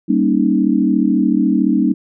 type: chord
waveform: sine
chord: Eb dominant seventh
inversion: first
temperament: equal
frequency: 196 / 233.1 / 277.2 / 311.1 Hz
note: G3 / Bb3 / Db4 / Eb4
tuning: 0 / 0 / 0 / 0 cents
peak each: -17 dBFS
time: 0.08-1.94 s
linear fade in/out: 20 ms
effects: none